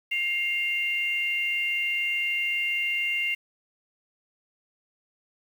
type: tone pair together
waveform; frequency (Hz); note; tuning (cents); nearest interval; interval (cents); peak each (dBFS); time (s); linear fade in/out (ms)
sine; 2122 / 2775; C7 / F7; +24 / -12; perfect fourth; 464; -27; 0.11-3.35; 10
effects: 8-bit